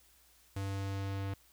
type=tone with low-pass filter sweep; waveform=square; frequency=98 Hz; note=G2; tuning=in tune; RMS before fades=-37 dBFS; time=0.56-1.34 s; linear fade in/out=5 ms; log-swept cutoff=12000 to 3300 Hz; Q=0.8; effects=added 60 Hz sine -70 dBFS peak until 1.52 s + white hiss -65 dBFS RMS until 1.52 s